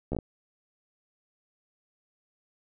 slowing click train, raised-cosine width 2 ms, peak -18 dBFS, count 5, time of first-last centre 0.12-0.188 s, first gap 13 ms, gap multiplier 1.18, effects none

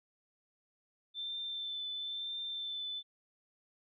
sine tone with vibrato, 3545 Hz, A7, 12 cents sharp, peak -37 dBFS, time 1.14-3.03 s, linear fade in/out 50 ms, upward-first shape triangle, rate 1 Hz, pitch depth 21 cents each way, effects none

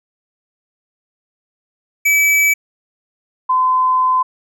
square / sine tone pair in turn, 2297 / 1023.2 Hz, D7 / C6, -39 / -39 cents, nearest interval octave + major second, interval 1400 cents, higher first, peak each -11 dBFS, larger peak neither, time 2.05-2.54 / 3.49-4.23 s, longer second, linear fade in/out 10 ms, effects none

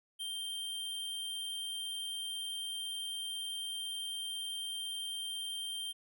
square tone, 3159 Hz, G7, 13 cents sharp, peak -38 dBFS, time 0.19-5.93 s, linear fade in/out 20 ms, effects none

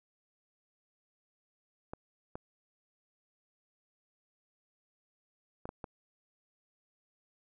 clicks, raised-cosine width 1 ms, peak -26 dBFS, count 5, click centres 1.935 / 2.355 / 5.655 / 5.691 / 5.842 s, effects none

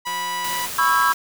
sawtooth tone, 982 Hz, B5, 10 cents flat, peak -20 dBFS, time 0.05-0.67 s, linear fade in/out 20 ms
click train, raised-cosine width 0.3 ms, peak -21 dBFS, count 111, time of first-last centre 0.07-0.685 s, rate 179 Hz
white noise, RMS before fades -30 dBFS, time 0.44-1.14 s, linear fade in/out 5 ms
triangle chord, C# minor seventh, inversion third, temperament equal with one note detuned, 987.8 / 1108.7 / 1318.5 / 1618.6 Hz, B5 / C#6 / E6 / G#6, 0 / 0 / 0 / -45 cents, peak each -19 dBFS, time 0.78-1.13 s, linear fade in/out 10 ms
effects none

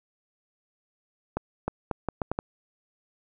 accelerating click train, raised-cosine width 1 ms, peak -13 dBFS, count 7, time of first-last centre 1.37-2.389 s, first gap 310 ms, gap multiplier 0.75, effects none

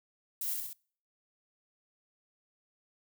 violet noise with echo, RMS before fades -35 dBFS, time 0.41-0.54 s, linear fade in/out 5 ms, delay 64 ms, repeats 3, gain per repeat -3 dB, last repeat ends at 0.732 s, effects noise-tail reverb RT60 0.5 s tail -26 dB re dry

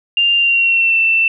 sine tone with pitch glide, 2794 to 2676 Hz, F7 to E7, 0 to +25 cents, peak -10 dBFS, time 0.17-1.28 s, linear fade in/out 2 ms, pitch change -75 cents, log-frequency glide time 0.36-0.99 s, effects none

